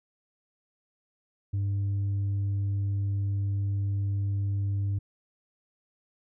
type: tone with tanh clipping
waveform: sine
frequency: 99.6 Hz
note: G2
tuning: 28 cents sharp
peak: -26 dBFS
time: 1.53-4.99 s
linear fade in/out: 10 ms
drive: 2 dB
effects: none